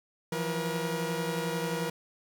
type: tone cluster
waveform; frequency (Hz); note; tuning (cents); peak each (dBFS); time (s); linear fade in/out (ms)
sawtooth; 166.2 / 177.5 / 478; E3 / F3 / A#4; +15 / +28 / +43; -30 / -33 / -29; 0.32-1.9; 5
effects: none